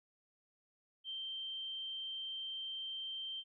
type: tone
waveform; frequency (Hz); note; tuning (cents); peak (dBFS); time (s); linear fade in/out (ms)
sine; 3136; G7; 0; -40; 1.04-3.44; 50
effects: none